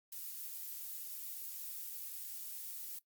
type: noise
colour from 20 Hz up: violet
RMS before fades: -45 dBFS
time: 0.12-2.99 s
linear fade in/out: 5 ms
effects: noise-tail reverb RT60 0.1 s tail -19 dB re dry + Opus 48 kbps